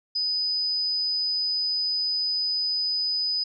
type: tone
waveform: sine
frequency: 4993 Hz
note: D#8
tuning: 5 cents sharp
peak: -23 dBFS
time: 0.15-3.44 s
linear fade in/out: 10 ms
effects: none